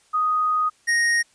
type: tone pair in turn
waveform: sine / square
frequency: 1246 / 1866.9 Hz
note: D#6 / A#6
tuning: +2 / +2 cents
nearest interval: perfect fifth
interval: 700 cents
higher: second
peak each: -18 dBFS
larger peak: neither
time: 0.13-0.7 / 0.87-1.23 s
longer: first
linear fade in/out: 20 ms
effects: white hiss -59 dBFS RMS until 1.34 s + resampled to 22050 Hz